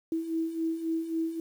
sine beating tone pair, 323.3 / 327 Hz, E4 / E4, -34 / -14 cents, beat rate 3.7 Hz, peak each -35 / -29 dBFS, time 0.12-1.4 s, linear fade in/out 2 ms, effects 9-bit

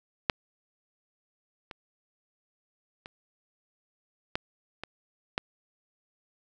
clicks, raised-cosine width 0.3 ms, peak -6 / -24 / -25 / -12 / -20 / -11 dBFS, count 6, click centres 0.298 / 1.712 / 3.059 / 4.355 / 4.836 / 5.379 s, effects none

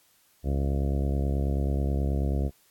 harmonic tone, 69.3 Hz, C#2, in tune, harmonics 1 / 2 / 3 / 4 / 5 / 6 / 7 / 8 / 9 / 10, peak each -25 / -31 / -35 / -37 / -39 / -41 / -42 / -43 / -44 / -45 dBFS, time 0.43-2.51 s, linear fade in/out 50 ms, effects white hiss -63 dBFS RMS until 2.7 s + AAC 64 kbps

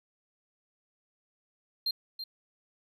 triangle tone with echo, 4186 Hz, C8, in tune, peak -26 dBFS, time 1.86-1.91 s, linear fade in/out 5 ms, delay 330 ms, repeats 1, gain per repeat -9 dB, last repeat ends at 2.24 s, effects none

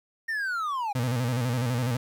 triangle linear sweep, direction down, 1850 to 784 Hz, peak -25 dBFS, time 0.28-0.93 s, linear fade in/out 10 ms
35% pulse tone with vibrato, 123 Hz, B2, 7 cents flat, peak -23 dBFS, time 0.95-1.97 s, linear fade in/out 5 ms, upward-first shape square, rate 12 Hz, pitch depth 76 cents each way
effects 10-bit

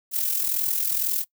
violet noise with amplitude modulation, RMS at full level -22 dBFS, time 0.11-1.25 s, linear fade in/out 50 ms, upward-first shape sine, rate 42 Hz, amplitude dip 60%, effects noise-tail reverb RT60 0.1 s tail -21 dB re dry

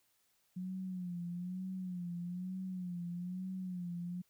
sine tone with vibrato, 180.4 Hz, F#3, 44 cents flat, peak -38 dBFS, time 0.56-4.22 s, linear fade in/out 10 ms, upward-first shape sine, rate 1.1 Hz, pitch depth 70 cents each way, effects white hiss -75 dBFS RMS until 4.29 s

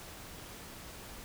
silence, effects pink hiss -48 dBFS RMS until 1.24 s

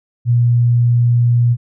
sine tone, 119.9 Hz, A#2, 49 cents sharp, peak -9 dBFS, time 0.25-1.57 s, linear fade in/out 50 ms, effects none

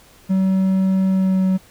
triangle tone with pitch glide, 190 to 188.03 Hz, F#3 to F#3, +46 to +28 cents, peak -12 dBFS, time 0.29-1.58 s, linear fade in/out 20 ms, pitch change -18 cents, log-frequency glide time 1.08-1.46 s, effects pink hiss -49 dBFS RMS until 1.7 s

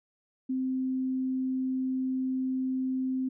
sine tone, 260 Hz, C4, 11 cents flat, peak -27 dBFS, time 0.49-3.29 s, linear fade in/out 10 ms, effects none

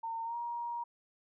sine tone with pitch glide, 911 to 945.9 Hz, A#5 to A#5, -40 to +25 cents, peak -35 dBFS, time 0.03-0.84 s, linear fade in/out 10 ms, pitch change +65 cents, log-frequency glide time 0.24-0.36 s, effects none

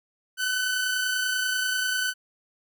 sawtooth tone pair together, 1480 / 1510.2 Hz, F#6 / F#6, 0 / +35 cents, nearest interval unison, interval 35 cents, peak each -31 / -21 dBFS, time 0.37-2.14 s, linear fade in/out 50 ms, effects none

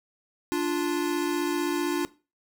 square tone pair together, 293.7 / 349.3 Hz, D4 / F4, 0 / 0 cents, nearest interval minor third, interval 300 cents, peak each -28 dBFS, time 0.52-2.05 s, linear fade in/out 0 ms, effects noise-tail reverb RT60 0.3 s tail -18 dB re dry

